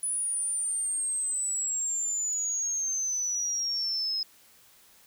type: exponential sweep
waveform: sine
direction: down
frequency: 9956 to 5100 Hz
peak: -27 dBFS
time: 0.03-4.23 s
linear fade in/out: 2 ms
effects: white hiss -58 dBFS RMS until 5.06 s